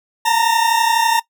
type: tone pair together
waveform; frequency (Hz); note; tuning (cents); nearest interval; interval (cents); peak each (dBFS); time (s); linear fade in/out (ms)
40% pulse; 900.3 / 932.3; A5 / A#5; +39 / 0; minor second; 61; -15; 0.25-1.2; 10
effects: noise-tail reverb RT60 0.1 s tail -19 dB re dry